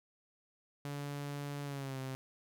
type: tone with pitch glide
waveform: sawtooth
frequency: 143.3 to 132.17 Hz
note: D3 to C3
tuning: -42 to +18 cents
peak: -35 dBFS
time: 0.85-2.15 s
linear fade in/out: 0 ms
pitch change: -140 cents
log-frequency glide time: 1.64-1.99 s
effects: none